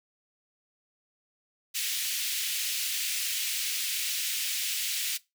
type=high-pass noise; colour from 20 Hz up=pink; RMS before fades=-31 dBFS; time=1.74-5.18 s; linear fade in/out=20 ms; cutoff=2400 Hz; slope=24 dB/octave; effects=noise-tail reverb RT60 0.2 s tail -19 dB re dry